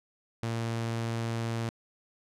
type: tone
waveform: sawtooth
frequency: 114.9 Hz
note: A#2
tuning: 25 cents flat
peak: -26 dBFS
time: 0.43-1.69 s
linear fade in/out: 0 ms
effects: low-pass 9000 Hz 12 dB/octave